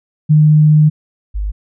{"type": "tone pair in turn", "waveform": "sine", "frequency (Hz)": [152.5, 50.89], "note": ["D#3", "G#1"], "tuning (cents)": [-34, -34], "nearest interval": "octave + perfect fifth", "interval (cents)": 1900, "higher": "first", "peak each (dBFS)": [-5, -16], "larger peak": "first", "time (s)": [[0.29, 0.9], [1.34, 1.52]], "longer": "first", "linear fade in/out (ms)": 20, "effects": []}